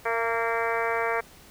harmonic tone with a mistuned harmonic, 230 Hz, A#3, 23 cents flat, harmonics 2 / 3 / 4 / 5 / 6 / 7 / 8 / 9 / 10, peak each -29 / -31 / -32 / -33 / -34 / -34 / -35 / -36 / -36 dBFS, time 0.05-1.21 s, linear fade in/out 10 ms, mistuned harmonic 3, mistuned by -18 cents, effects pink hiss -51 dBFS RMS until 1.5 s

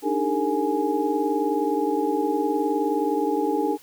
sine tone cluster, 291.1 / 310.4 / 402.4 / 453.1 / 834 Hz, D4 / D#4 / G4 / A#4 / G#5, -15 / -4 / +45 / -49 / +7 cents, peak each -27 dBFS, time 0.02-3.78 s, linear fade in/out 50 ms, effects white hiss -51 dBFS RMS until 3.82 s

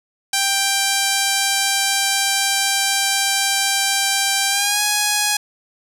5% pulse tone with pitch glide, 787 to 833.3 Hz, G5 to G#5, +7 to +6 cents, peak -4 dBFS, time 0.33-5.37 s, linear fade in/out 5 ms, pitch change +99 cents, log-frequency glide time 4.49-4.81 s, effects none

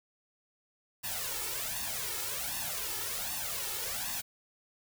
white noise with flanger, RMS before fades -36 dBFS, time 1.03-4.22 s, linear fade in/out 20 ms, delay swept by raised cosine 1.1 to 2.3 ms, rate 1.3 Hz, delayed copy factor +0.8, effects none

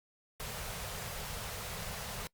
pink band-stop noise, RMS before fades -41 dBFS, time 0.4-2.27 s, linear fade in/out 0 ms, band 210 to 410 Hz, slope 48 dB/octave, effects noise-tail reverb RT60 0.1 s tail -24 dB re dry + Opus 48 kbps

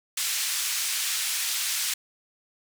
white band-pass noise, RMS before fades -28 dBFS, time 0.17-1.94 s, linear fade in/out 5 ms, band 1900 to 10000 Hz, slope 12 dB/octave, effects none

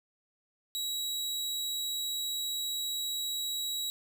sawtooth tone, 3875 Hz, B7, 34 cents flat, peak -29 dBFS, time 0.75-3.9 s, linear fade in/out 0 ms, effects none

